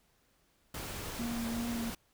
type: noise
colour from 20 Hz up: pink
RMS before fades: -41 dBFS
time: 0.74-1.95 s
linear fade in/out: 5 ms
type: tone with vibrato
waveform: triangle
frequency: 233.1 Hz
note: A#3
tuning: in tune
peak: -32 dBFS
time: 1.19-1.9 s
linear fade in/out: 5 ms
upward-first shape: triangle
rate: 2.6 Hz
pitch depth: 27 cents each way
effects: pink hiss -71 dBFS RMS until 2.13 s